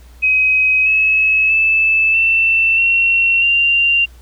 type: tone with pitch steps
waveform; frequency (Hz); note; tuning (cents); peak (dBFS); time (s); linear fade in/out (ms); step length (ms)
sine; 2531 / 2578 / 2626 / 2675 / 2725 / 2776; D#7 / E7 / E7 / E7 / F7 / F7; +29 / -39 / -7 / +25 / -43 / -11; -10; 0.22-4.06; 20; 640
effects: added 60 Hz sine -38 dBFS peak until 4.21 s + pink hiss -50 dBFS RMS until 4.21 s